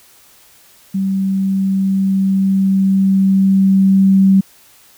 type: tone with level ramp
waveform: sine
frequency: 193 Hz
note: G3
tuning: 27 cents flat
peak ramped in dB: -14 to -6 dBFS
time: 0.94-4.41 s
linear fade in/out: 10 ms
effects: white hiss -47 dBFS RMS until 4.97 s